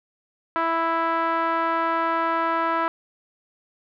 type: tone with low-pass filter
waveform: 5% pulse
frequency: 330 Hz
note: E4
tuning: 2 cents sharp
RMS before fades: -23 dBFS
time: 0.56-2.88 s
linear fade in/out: 0 ms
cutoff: 1200 Hz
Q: 2.5
effects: none